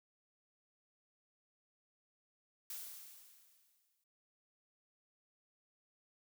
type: noise with exponential decay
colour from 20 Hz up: blue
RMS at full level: -44 dBFS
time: 2.7-4.04 s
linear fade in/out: 2 ms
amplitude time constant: 290 ms
effects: none